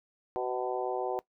harmonic tone with a mistuned harmonic, 125.4 Hz, B2, 27 cents sharp, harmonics 3 / 4 / 5 / 6 / 7 / 8, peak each -34 / -36 / -39 / -35 / -40 / -46 dBFS, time 0.36-1.19 s, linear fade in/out 0 ms, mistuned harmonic 7, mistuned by +16 cents, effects noise-tail reverb RT60 0.1 s tail -20 dB re dry

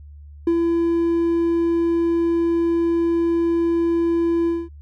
triangle tone with ADSR envelope, 336.7 Hz, E4, 37 cents sharp, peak -11 dBFS, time 0.47-4.69 s, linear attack 4 ms, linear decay 64 ms, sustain -3 dB, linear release 220 ms, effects tanh soft clip ceiling -7 dBFS + added 73 Hz sine -38 dBFS peak until 4.81 s

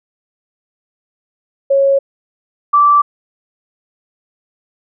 sine tone pair in turn, 550 / 1165.4 Hz, C#5 / D6, -14 / -14 cents, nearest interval octave + minor second, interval 1300 cents, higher second, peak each -8 / -6 dBFS, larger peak second, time 1.7-1.99 / 2.73-3.02 s, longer neither, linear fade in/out 10 ms, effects none

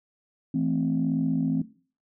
sine chord, A minor, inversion second, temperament equal, 164.81 / 220 / 261.6 Hz, E3 / A3 / C4, 0 / 0 / 0 cents, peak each -27 / -30 / -24 dBFS, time 0.54-1.62 s, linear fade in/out 5 ms, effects noise-tail reverb RT60 0.4 s tail -17 dB re dry + tanh soft clip ceiling -15 dBFS

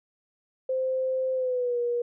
sine tone with pitch glide, 520 to 479.6 Hz, C5 to A#4, -11 to +49 cents, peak -24 dBFS, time 0.69-2.02 s, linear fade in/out 5 ms, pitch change -140 cents, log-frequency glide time 1.34-1.79 s, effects none

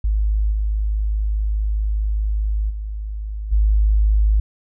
sine tone with level steps, 52.4 Hz, G#1, 16 cents sharp, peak -15 / -17 / -24 / -12 dBFS, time 0.04-4.4 s, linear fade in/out 5 ms, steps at 0.51 / 2.69 / 3.51 s, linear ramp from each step 20 ms, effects none

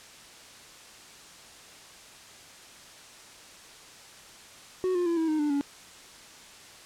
triangle tone with pitch steps, 370 / 353.9 / 338.5 / 323.8 / 309.7 / 296.2 / 283.3 Hz, F#4 / F4 / E4 / E4 / D#4 / D4 / C#4, 0 / +23 / +46 / -31 / -8 / +15 / +38 cents, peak -22 dBFS, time 4.84-5.61 s, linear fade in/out 0 ms, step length 110 ms, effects white hiss -49 dBFS RMS until 6.85 s + low-pass 8000 Hz 12 dB/octave

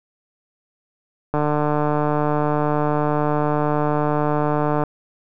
click train, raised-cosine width 1 ms, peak -7 dBFS, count 522, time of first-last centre 1.34-4.837 s, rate 149 Hz, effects none

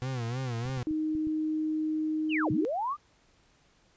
40% pulse tone with vibrato, 123.4 Hz, B2, 1 cent flat, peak -30 dBFS, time 0.02-0.83 s, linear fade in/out 0 ms, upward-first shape sine, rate 3.2 Hz, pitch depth 130 cents each way
clicks, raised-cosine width 5 ms, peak -32 dBFS, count 6, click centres 0.658 / 0.696 / 0.774 / 0.91 / 1.152 / 1.271 s
sine tone, 311.1 Hz, D#4, in tune, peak -27 dBFS, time 0.87-2.65 s, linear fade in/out 0 ms
sine linear two-way sweep, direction down then up, 3136 to 100.9 to 1242 Hz, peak -28 dBFS, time 2.29-2.97 s, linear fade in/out 50 ms, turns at 2.51 s
effects pink hiss -65 dBFS RMS until 3.96 s + resampled to 16000 Hz

